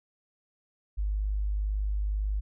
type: tone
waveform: sine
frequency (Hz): 51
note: G#1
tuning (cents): -31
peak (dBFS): -26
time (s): 0.97-2.41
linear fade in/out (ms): 20
effects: none